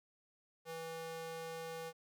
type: tone with high-pass filter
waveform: square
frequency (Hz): 163.6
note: E3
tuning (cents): -13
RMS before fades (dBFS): -45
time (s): 0.65-1.93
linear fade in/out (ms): 50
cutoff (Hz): 440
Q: 1.4
effects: none